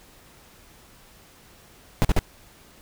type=noise bursts; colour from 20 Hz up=brown; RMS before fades=-17 dBFS; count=3; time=2.02-2.191 s; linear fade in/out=0 ms; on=27 ms; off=45 ms; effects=pink hiss -52 dBFS RMS until 2.81 s